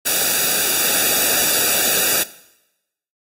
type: noise with comb filter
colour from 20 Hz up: white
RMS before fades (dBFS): -17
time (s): 0.05-2.24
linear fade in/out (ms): 20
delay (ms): 0.95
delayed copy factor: -1
effects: noise-tail reverb RT60 0.9 s tail -18 dB re dry + AAC 48 kbps